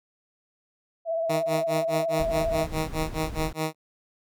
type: tone with vibrato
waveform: sine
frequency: 659.3 Hz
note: E5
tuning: in tune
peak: -24 dBFS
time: 1.05-2.67 s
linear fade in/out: 50 ms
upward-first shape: sine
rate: 17 Hz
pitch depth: 35 cents each way
type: tone with tremolo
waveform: 10% pulse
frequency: 157.6 Hz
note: D#3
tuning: 23 cents sharp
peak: -16 dBFS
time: 1.29-3.75 s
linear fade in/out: 10 ms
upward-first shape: sine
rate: 4.8 Hz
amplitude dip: 100%
type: noise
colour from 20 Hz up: brown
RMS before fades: -34 dBFS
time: 2.19-3.53 s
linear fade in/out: 5 ms
effects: none